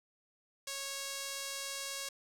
sawtooth tone with band-pass filter, 551 Hz, C#5, 11 cents flat, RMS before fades -41 dBFS, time 0.67-2.09 s, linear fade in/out 5 ms, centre 6800 Hz, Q 0.91, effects 10-bit

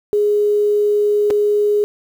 sine tone with dropouts, 415.3 Hz, G#4, in tune, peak -12 dBFS, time 0.13-1.84 s, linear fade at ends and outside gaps 0 ms, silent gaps 1.303-1.307 s, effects 7-bit

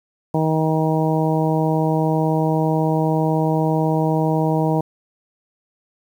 harmonic tone, 158.1 Hz, D#3, 28 cents sharp, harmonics 1 / 2 / 3 / 4 / 5 / 6, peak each -19 / -22 / -24 / -25 / -26 / -27 dBFS, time 0.34-4.81 s, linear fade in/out 5 ms, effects 8-bit

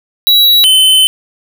square tone pair in turn, 3899 / 3053 Hz, B7 / G7, -23 / -46 cents, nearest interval major third, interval 423 cents, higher first, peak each -5 dBFS, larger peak neither, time 0.27-0.64 / 0.64-1.07 s, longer second, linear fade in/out 0 ms, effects none

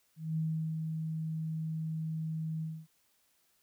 sine tone with ADSR envelope, 159.2 Hz, D#3, 40 cents sharp, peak -29 dBFS, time 0.16-2.87 s, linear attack 210 ms, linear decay 380 ms, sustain -4 dB, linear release 250 ms, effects white hiss -72 dBFS RMS until 3.62 s

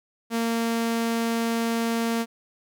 sawtooth tone, 230 Hz, A#3, 23 cents flat, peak -19 dBFS, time 0.3-2.26 s, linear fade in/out 50 ms, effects none

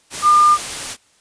sine tone in noise, 1204 Hz, D6, 43 cents sharp, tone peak -8 dBFS, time 0.22-0.58 s, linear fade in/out 50 ms, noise white, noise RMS -26 dBFS, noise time 0.1-0.97 s, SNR +15 dB, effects white hiss -56 dBFS RMS until 1.2 s + resampled to 22050 Hz

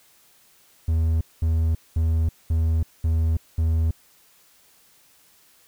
triangle tone bursts, 80.9 Hz, E2, 32 cents flat, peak -16 dBFS, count 6, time 0.88-3.91 s, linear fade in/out 5 ms, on 330 ms, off 210 ms, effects white hiss -57 dBFS RMS until 5.67 s

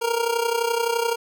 25% pulse tone with amplitude modulation, 466.2 Hz, A#4, in tune, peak -14 dBFS, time 0.01-1.16 s, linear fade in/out 20 ms, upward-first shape sine, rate 31.7 Hz, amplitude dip 70%, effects none

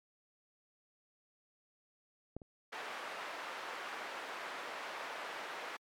clicks, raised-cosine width 2 ms, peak -28 / -38 dBFS, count 2, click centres 2.366 / 2.418 s
white band-pass noise, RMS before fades -44 dBFS, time 2.72-5.77 s, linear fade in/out 10 ms, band 500 to 1700 Hz, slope 12 dB/octave
effects MP3 96 kbps

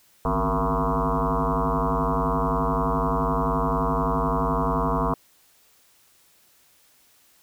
sine tone with frequency modulation, 462.2 Hz, A#4, 15 cents flat, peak -20 dBFS, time 0.25-5.14 s, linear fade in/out 2 ms, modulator 104 Hz, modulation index 6.9, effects white hiss -59 dBFS RMS until 7.42 s

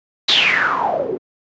white noise with low-pass filter sweep, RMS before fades -17 dBFS, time 0.28-1.18 s, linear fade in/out 10 ms, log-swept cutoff 4000 to 350 Hz, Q 8.4, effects high-pass 150 Hz 12 dB/octave + resampled to 16000 Hz

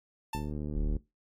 45% pulse tone with exponential decay, 888 Hz, A5, 16 cents sharp, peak -31 dBFS, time 0.33-0.52 s, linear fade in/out 5 ms, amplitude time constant 40 ms
click train, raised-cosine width 3 ms, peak -24 dBFS, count 47, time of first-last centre 0.35-0.967 s, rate 74.6 Hz
sine tone, 41.61 Hz, E1, 17 cents sharp, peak -27 dBFS, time 0.75-0.97 s, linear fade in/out 10 ms
effects noise-tail reverb RT60 0.2 s tail -19 dB re dry + MP3 64 kbps

